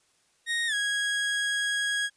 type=tone with pitch glide; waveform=30% pulse; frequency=1864.7 to 1651.7 Hz; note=A#6 to G#6; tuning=0 to -10 cents; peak=-23 dBFS; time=0.46-2.1 s; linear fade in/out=50 ms; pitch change=-210 cents; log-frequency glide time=0.67-0.74 s; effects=white hiss -67 dBFS RMS until 2.16 s + resampled to 22050 Hz